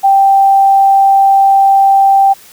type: tone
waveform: sine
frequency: 784 Hz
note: G5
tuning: in tune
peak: -4 dBFS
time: 0.03-2.34 s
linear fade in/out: 20 ms
effects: white hiss -39 dBFS RMS until 2.52 s